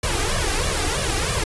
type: noise with flanger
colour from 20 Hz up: pink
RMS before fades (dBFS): -22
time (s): 0.03-1.44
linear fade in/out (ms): 5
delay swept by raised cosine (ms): 1.7 to 2.57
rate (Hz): 3.1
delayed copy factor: +0.85
effects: resampled to 24000 Hz